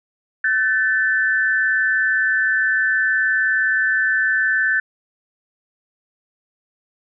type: tone pair together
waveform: sine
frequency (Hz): 1521.7 / 1761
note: F#6 / A6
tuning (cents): +48 / +1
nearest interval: minor third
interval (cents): 253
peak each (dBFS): -18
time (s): 0.44-4.8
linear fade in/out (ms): 5
effects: none